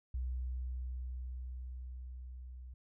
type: tone with level ramp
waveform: sine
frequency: 62.8 Hz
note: B1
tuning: 30 cents sharp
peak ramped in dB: -34 to -46 dBFS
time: 0.14-2.74 s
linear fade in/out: 5 ms
effects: none